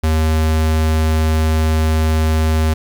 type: tone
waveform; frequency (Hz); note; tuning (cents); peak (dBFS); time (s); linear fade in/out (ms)
square; 78.9; D#2; +25; -13; 0.03-2.74; 10
effects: 9-bit